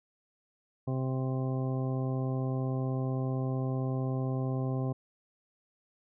harmonic tone, 130.81 Hz, C3, in tune, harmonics 1 / 2 / 3 / 4 / 5 / 6 / 8, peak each -30 / -36 / -40 / -42 / -44 / -46 / -48 dBFS, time 0.87-4.93 s, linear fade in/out 10 ms, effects none

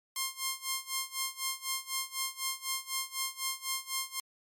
5% pulse tone with tremolo, 1061 Hz, C6, 24 cents sharp, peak -18 dBFS, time 0.16-4.2 s, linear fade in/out 2 ms, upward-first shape sine, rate 4 Hz, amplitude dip 90%, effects MP3 96 kbps

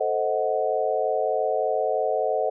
sine chord, A diminished seventh, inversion none, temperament equal with one note detuned, 440 / 523.3 / 628.8 / 740 Hz, A4 / C5 / Eb5 / Gb5, 0 / 0 / +18 / 0 cents, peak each -27 / -27 / -26 / -27 dBFS, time 0-2.5 s, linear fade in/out 10 ms, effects none

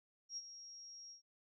sine tone with ADSR envelope, 5600 Hz, F8, 4 cents sharp, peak -40 dBFS, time 0.29-1.22 s, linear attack 80 ms, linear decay 39 ms, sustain -11 dB, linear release 110 ms, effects none

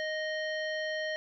harmonic tone with a mistuned harmonic, 622.3 Hz, D#5, in tune, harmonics 1 / 3 / 5 / 7 / 9, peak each -34 / -35 / -43 / -47 / -52 dBFS, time 0-1.16 s, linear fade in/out 0 ms, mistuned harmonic 7, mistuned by -51 cents, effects none

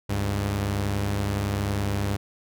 sawtooth tone pair together, 71.4 / 101.06 Hz, D2 / G#2, -48 / -47 cents, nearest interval tritone, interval 601 cents, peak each -27 / -21 dBFS, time 0.09-2.17 s, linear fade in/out 10 ms, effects none

